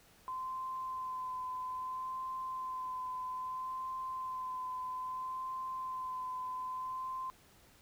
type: tone with vibrato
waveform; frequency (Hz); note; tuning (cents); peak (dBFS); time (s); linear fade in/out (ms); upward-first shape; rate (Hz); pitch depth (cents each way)
sine; 1028; C6; -31; -37; 0.28-7.3; 0; sine; 0.61; 19
effects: pink hiss -63 dBFS RMS until 7.81 s